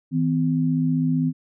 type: tone pair together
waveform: sine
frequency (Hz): 160 / 255.5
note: D#3 / C4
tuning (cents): +49 / -41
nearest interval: minor sixth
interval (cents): 810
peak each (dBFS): -21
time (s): 0.11-1.33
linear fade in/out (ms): 50
effects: none